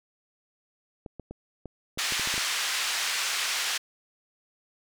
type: clicks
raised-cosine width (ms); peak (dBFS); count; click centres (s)
2; -25; 10; 1.062 / 1.197 / 1.31 / 1.657 / 1.975 / 2.123 / 2.196 / 2.274 / 2.341 / 2.379
type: band-pass noise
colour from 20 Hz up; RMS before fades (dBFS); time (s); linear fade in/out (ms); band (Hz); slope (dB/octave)
pink; -29; 1.98-3.78; 10; 1700 to 7300; 12
effects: none